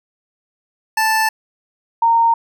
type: tone pair in turn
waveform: 25% pulse / sine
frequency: 880 / 922.1 Hz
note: A5 / A#5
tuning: 0 / -19 cents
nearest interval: minor second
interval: 81 cents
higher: second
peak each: -10 dBFS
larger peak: neither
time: 0.97-1.29 / 2.02-2.34 s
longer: neither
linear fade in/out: 5 ms
effects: none